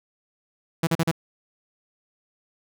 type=tone bursts; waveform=sawtooth; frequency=164.81 Hz; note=E3; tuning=in tune; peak=-15 dBFS; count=4; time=0.83-1.114 s; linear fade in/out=5 ms; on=41 ms; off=40 ms; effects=none